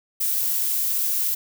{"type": "noise", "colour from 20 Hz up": "violet", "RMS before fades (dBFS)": -23, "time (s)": [0.2, 1.35], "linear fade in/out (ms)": 10, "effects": []}